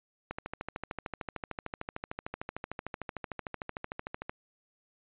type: click train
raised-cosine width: 0.5 ms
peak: -21 dBFS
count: 54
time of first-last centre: 0.31-4.295 s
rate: 13.3 Hz
effects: resampled to 8000 Hz